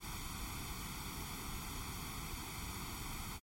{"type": "noise with comb filter", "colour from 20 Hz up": "pink", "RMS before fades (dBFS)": -44, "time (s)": [0, 3.4], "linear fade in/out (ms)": 50, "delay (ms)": 0.88, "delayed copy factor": 0.85, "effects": ["MP3 64 kbps"]}